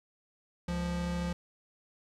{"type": "tone pair together", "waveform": "square", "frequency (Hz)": [69.29, 174.6], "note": ["C#2", "F3"], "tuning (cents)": [0, 0], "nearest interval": "octave + major third", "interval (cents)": 1600, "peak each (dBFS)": [-38, -33], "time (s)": [0.68, 1.33], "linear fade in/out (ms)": 5, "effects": ["low-pass 8000 Hz 12 dB/octave", "12-bit"]}